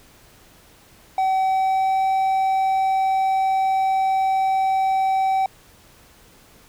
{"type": "tone with pitch glide", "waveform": "triangle", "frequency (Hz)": [762, 767.7], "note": ["G5", "G5"], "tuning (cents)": [-49, -36], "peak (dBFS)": -15, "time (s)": [1.18, 5.46], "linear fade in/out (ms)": 2, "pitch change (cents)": 13, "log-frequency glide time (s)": [1.41, 2.06], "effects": ["pink hiss -51 dBFS RMS until 6.68 s"]}